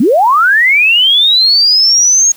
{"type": "linear sweep", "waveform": "sine", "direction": "up", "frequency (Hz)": [194.4, 6610], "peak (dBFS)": -5, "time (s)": [0, 2.32], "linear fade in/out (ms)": 5, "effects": ["white hiss -39 dBFS RMS until 2.36 s"]}